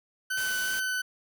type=tone with vibrato; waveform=40% pulse; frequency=1515 Hz; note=F#6; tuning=40 cents sharp; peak=-27 dBFS; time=0.3-1.02 s; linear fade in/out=10 ms; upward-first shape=triangle; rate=2.7 Hz; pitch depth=14 cents each way
type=noise; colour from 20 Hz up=white; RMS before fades=-38 dBFS; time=0.37-0.8 s; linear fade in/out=5 ms
effects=none